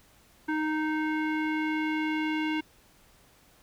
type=tone with low-pass filter sweep; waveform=square; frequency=310.1 Hz; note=D#4; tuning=6 cents flat; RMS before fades=-29 dBFS; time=0.48-2.61 s; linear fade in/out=10 ms; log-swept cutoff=1700 to 2600 Hz; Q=2.8; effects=pink hiss -60 dBFS RMS until 3.62 s